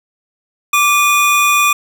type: tone pair together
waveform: square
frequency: 1170 / 2458 Hz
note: D6 / D#7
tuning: -7 / -22 cents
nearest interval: octave + minor second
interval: 1285 cents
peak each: -13 dBFS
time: 0.73-1.73 s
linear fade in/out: 5 ms
effects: none